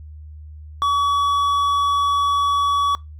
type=tone with hard clipping; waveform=sine; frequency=1135 Hz; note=C#6; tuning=41 cents sharp; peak=-17 dBFS; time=0.82-2.95 s; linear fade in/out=0 ms; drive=6 dB; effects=noise-tail reverb RT60 0.2 s tail -22 dB re dry + added 76 Hz sine -35 dBFS peak until 3.19 s